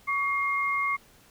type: tone pair together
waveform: sine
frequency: 1128.3 / 2132 Hz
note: C#6 / C7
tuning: +30 / +32 cents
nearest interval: major seventh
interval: 1102 cents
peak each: -27 dBFS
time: 0.07-0.97 s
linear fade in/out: 20 ms
effects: pink hiss -57 dBFS RMS until 1.3 s